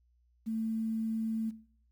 sine tone with quantisation, 222.8 Hz, A3, 22 cents sharp, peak -31 dBFS, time 0.46-1.51 s, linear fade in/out 20 ms, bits 10, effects noise-tail reverb RT60 0.6 s tail -18 dB re dry + added 60 Hz sine -66 dBFS peak until 1.91 s

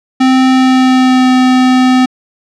square tone with pitch glide, 260 to 255.5 Hz, C4 to C4, -11 to -41 cents, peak -6 dBFS, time 0.2-2.06 s, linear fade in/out 10 ms, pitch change -30 cents, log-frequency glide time 0.5-1.31 s, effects low-pass 5000 Hz 12 dB/octave

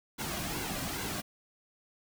pink noise with flanger, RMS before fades -36 dBFS, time 0.18-1.22 s, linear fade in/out 20 ms, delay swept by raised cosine 1.6 to 2.3 ms, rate 2.4 Hz, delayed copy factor -0.55, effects none

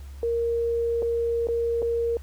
sine tone with dropouts, 466.2 Hz, A#4, in tune, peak -22 dBFS, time 0.23-2.17 s, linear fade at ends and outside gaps 1 ms, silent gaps 1.022-1.027 / 1.471-1.486 / 1.82-1.826 s, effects added 69 Hz sine -37 dBFS peak until 2.22 s + pink hiss -55 dBFS RMS until 2.22 s

